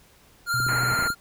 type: tone with vibrato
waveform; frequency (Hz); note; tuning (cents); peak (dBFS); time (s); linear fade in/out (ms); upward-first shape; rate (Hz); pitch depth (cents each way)
square; 1396.9; F6; 0; -23; 0.46-1.15; 50; triangle; 17; 32
type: tone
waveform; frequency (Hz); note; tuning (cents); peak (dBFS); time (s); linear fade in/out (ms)
sine; 123.47; B2; 0; -28; 0.54-0.94; 0
type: clicks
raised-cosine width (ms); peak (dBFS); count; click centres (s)
3; -22; 9; 0.602 / 0.666 / 0.732 / 0.834 / 0.92 / 0.99 / 1.025 / 1.056 / 1.103
type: low-pass noise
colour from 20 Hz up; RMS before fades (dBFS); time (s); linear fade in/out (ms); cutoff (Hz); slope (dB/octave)
white; -32; 0.68-1.08; 5; 2200; 48
effects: pink hiss -56 dBFS RMS until 1.2 s